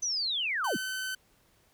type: linear sweep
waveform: sine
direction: down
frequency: 6160 to 123.47 Hz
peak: -28 dBFS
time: 0.02-0.77 s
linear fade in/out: 10 ms
type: tone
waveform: sawtooth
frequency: 1524 Hz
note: G6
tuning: 49 cents flat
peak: -29 dBFS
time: 0.64-1.15 s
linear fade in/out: 5 ms
effects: pink hiss -66 dBFS RMS until 1.73 s